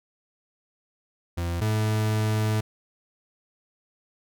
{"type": "tone pair in turn", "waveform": "40% pulse", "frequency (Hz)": [85.8, 108.1], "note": ["F2", "A2"], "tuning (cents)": [-30, -30], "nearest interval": "major third", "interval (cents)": 400, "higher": "second", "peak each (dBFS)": [-25, -21], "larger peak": "second", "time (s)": [[1.37, 1.61], [1.61, 2.61]], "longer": "second", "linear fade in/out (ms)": 10, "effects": []}